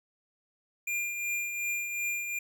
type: tone with tremolo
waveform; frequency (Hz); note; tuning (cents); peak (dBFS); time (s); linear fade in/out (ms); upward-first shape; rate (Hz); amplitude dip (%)
square; 2400; D7; +37; -29; 0.87-2.39; 5; triangle; 2.7; 50
effects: none